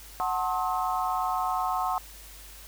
sine chord, F# diminished seventh, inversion none, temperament just, 740 / 888 / 1065.6 / 1278.7 Hz, F#5 / A5 / C6 / Eb6, 0 / +16 / +31 / +47 cents, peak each -29 / -33 / -30 / -33 dBFS, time 0.2-1.98 s, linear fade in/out 0 ms, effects added 50 Hz sine -48 dBFS peak until 2.67 s + white hiss -48 dBFS RMS until 2.67 s

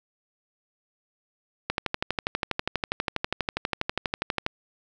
click train, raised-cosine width 0.3 ms, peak -9 dBFS, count 35, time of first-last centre 1.7-4.464 s, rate 12.3 Hz, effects none

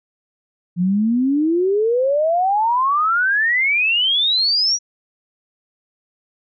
sine exponential sweep, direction up, 171.1 to 5860 Hz, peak -14 dBFS, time 0.76-4.79 s, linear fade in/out 50 ms, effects none

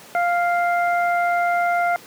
harmonic tone, 698.5 Hz, F5, in tune, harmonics 1 / 2 / 3, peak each -18 / -24 / -28 dBFS, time 0.15-1.96 s, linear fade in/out 0 ms, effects pink hiss -43 dBFS RMS until 2.06 s + high-pass 200 Hz 12 dB/octave

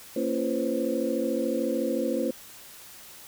sine tone cluster, 229.8 / 275.1 / 340.7 / 499.3 / 533 Hz, A#3 / C#4 / F4 / B4 / C5, -25 / -13 / -43 / +19 / +32 cents, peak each -31 dBFS, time 0.16-2.31 s, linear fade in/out 5 ms, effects white hiss -47 dBFS RMS until 3.27 s

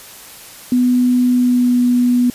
sine tone with pitch glide, 248.3 to 245.4 Hz, B3 to B3, +9 to -11 cents, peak -10 dBFS, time 0.72-2.3 s, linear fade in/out 2 ms, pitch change -20 cents, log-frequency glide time 1.28-1.82 s, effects white hiss -37 dBFS RMS until 2.34 s + resampled to 32000 Hz

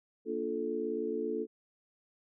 sine chord, Bb major seventh, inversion none, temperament just, 233.1 / 291.4 / 349.6 / 437 Hz, Bb3 / D4 / F4 / A4, 0 / -13 / +2 / -12 cents, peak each -40 / -39 / -38 / -34 dBFS, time 0.25-1.47 s, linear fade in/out 50 ms, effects none

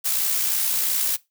blue noise with amplitude modulation, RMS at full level -21 dBFS, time 0.04-1.17 s, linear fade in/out 20 ms, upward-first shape sine, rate 63 Hz, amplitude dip 35%, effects noise-tail reverb RT60 0.2 s tail -20 dB re dry

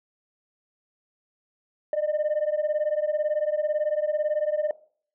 sine beating tone pair, 596 / 614 Hz, D5 / D#5, +25 / -23 cents, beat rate 18 Hz, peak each -24 dBFS, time 1.93-4.71 s, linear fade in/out 2 ms, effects noise-tail reverb RT60 0.5 s tail -20 dB re dry + tanh soft clip ceiling -19 dBFS

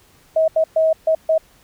sine tone bursts at uneven times, 639 Hz, D#5, 46 cents sharp, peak -12 dBFS, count 5, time 0.36-0.48 / 0.56-0.64 / 0.76-0.93 / 1.07-1.15 / 1.29-1.38 s, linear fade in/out 5 ms, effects pink hiss -53 dBFS RMS until 1.63 s

